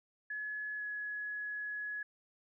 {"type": "tone with pitch glide", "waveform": "sine", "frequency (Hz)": [1700, 1687.3], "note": ["G#6", "G#6"], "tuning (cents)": [40, 27], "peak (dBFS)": -37, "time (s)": [0.3, 2.03], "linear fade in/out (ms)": 5, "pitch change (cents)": -13, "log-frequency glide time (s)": [0.77, 0.82], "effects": []}